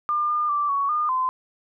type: tone with pitch steps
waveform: sine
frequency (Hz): 1200 / 1208 / 1170 / 1118 / 1215 / 1029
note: D6 / D6 / D6 / C#6 / D#6 / C6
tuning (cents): +37 / +48 / -7 / +14 / -42 / -29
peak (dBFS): -20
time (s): 0.09-1.29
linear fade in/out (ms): 0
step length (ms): 200
effects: none